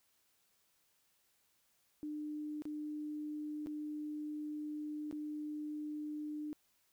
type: tone with dropouts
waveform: sine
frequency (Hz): 300.7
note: D4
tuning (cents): +41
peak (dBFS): -39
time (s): 2.03-6.53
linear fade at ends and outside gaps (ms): 0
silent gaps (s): 2.621-2.654 / 3.661-3.67 / 5.112-5.126
effects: white hiss -75 dBFS RMS until 6.92 s

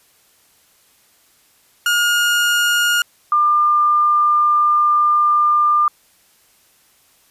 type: tone pair in turn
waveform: 30% pulse / sine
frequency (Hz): 1426 / 1199.1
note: F6 / D6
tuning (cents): +36 / +36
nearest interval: minor third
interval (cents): 300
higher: first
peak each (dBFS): -11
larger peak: neither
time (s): 1.86-3.02 / 3.32-5.88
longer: second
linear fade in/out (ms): 2
effects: white hiss -55 dBFS RMS until 7.3 s + resampled to 32000 Hz

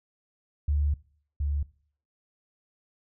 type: tone pair in turn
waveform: sine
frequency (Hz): 73 / 72.2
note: D2 / D2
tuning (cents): -10 / -29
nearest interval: unison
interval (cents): 19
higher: first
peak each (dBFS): -22 / -25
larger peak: first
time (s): 0.68-0.94 / 1.4-1.63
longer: first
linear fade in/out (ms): 5
effects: noise-tail reverb RT60 0.5 s tail -20 dB re dry

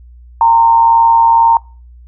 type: tone with amplitude modulation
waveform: sine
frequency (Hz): 920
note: A#5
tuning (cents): -23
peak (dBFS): -3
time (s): 0.41-1.57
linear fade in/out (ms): 2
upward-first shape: sine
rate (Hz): 122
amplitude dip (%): 50
effects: noise-tail reverb RT60 0.4 s tail -26 dB re dry + added 60 Hz sine -35 dBFS peak until 2.07 s

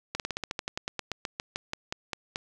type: slowing click train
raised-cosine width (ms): 0.2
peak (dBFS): -14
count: 20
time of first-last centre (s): 0.15-2.359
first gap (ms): 48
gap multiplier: 1.09
effects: none

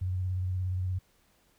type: tone with vibrato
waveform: sine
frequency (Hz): 92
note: F#2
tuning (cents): -9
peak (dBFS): -28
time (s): 0.01-0.99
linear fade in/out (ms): 10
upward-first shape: square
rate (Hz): 17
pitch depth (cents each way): 25
effects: pink hiss -67 dBFS RMS until 1.58 s

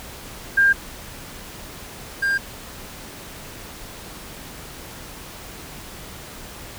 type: tone pair in turn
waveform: sine / triangle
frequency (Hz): 1600 / 1600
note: G6 / G6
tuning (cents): +35 / +35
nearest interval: unison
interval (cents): 0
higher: neither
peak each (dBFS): -12 / -16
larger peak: first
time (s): 0.57-0.73 / 2.22-2.38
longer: neither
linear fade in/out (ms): 10
effects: pink hiss -38 dBFS RMS until 6.78 s

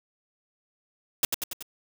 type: noise with echo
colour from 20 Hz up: white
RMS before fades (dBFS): -22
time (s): 1.23-1.25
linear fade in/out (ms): 2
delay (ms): 94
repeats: 4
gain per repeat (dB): -4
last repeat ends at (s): 1.626
effects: none

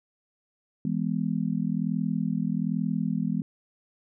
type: chord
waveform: sine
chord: E major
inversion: none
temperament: just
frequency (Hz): 164.81 / 206 / 247.2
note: E3 / G#3 / B3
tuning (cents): 0 / -14 / +2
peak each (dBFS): -29 / -28 / -30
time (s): 0.85-3.42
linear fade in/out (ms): 2
effects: none

